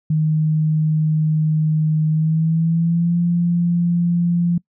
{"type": "tone with pitch glide", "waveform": "sine", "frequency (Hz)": [155.56, 172.6], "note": ["D#3", "F3"], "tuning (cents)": [0, -20], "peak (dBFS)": -14, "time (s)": [0.1, 4.58], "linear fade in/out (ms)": 5, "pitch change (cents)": 180, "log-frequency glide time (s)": [2.09, 3.18], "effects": ["noise-tail reverb RT60 0.1 s tail -24 dB re dry"]}